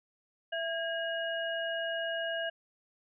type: tone cluster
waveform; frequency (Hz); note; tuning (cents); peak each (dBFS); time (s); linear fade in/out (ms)
sine; 663 / 1632 / 2884; E5 / G#6 / F#7; +10 / -31 / -45; -34 / -36 / -39; 0.52-2.5; 10
effects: none